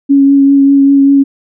sine tone with vibrato, 277.2 Hz, C#4, in tune, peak -3 dBFS, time 0.09-1.24 s, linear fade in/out 20 ms, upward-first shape triangle, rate 5.1 Hz, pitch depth 17 cents each way, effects none

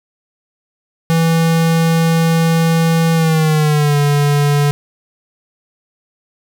square tone with pitch glide, 164.5 to 144.87 Hz, E3 to D3, -3 to -23 cents, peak -11 dBFS, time 1.1-4.71 s, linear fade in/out 0 ms, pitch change -220 cents, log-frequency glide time 3.14-3.97 s, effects none

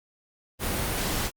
pink noise, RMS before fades -28 dBFS, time 0.59-1.31 s, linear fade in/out 50 ms, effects Opus 32 kbps

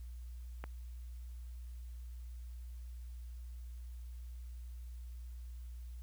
click, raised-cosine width 0.5 ms, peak -28 dBFS, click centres 0.64 s, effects added 60 Hz sine -44 dBFS peak until 6.02 s + white hiss -69 dBFS RMS until 6.02 s

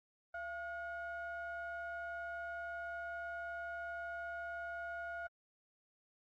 triangle ring-modulated tone, 377.3 Hz, F#4, 34 cents sharp, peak -36 dBFS, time 0.34-5.27 s, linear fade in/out 5 ms, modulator 1060 Hz, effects AAC 48 kbps

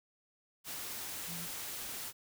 sine tone in noise, 170.3 Hz, F3, 43 cents flat, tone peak -45 dBFS, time 1.26-1.48 s, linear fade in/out 50 ms, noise white, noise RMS -42 dBFS, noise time 0.64-2.13 s, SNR -6 dB, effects none

